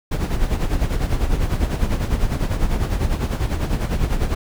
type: noise with tremolo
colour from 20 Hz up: brown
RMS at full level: -17 dBFS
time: 0.11-4.35 s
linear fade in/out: 10 ms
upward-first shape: sine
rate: 10 Hz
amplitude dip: 65%
effects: none